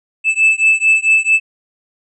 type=beating tone pair; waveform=triangle; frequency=2625 / 2629.5 Hz; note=E7 / E7; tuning=-8 / -5 cents; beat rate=4.5 Hz; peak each=-11 dBFS; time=0.24-1.4 s; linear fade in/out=50 ms; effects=resampled to 22050 Hz